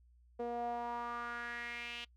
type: tone with band-pass filter sweep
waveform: sawtooth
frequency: 238 Hz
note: A#3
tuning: 36 cents sharp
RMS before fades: -41 dBFS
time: 0.39-2.05 s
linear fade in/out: 10 ms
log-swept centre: 540 to 3000 Hz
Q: 4.3
effects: noise-tail reverb RT60 0.1 s tail -24 dB re dry + added 60 Hz sine -62 dBFS peak until 2.16 s